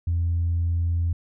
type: tone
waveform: sine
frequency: 85 Hz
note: F2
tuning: 46 cents flat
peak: -19 dBFS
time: 0.07-1.13 s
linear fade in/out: 5 ms
effects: tanh soft clip ceiling -17 dBFS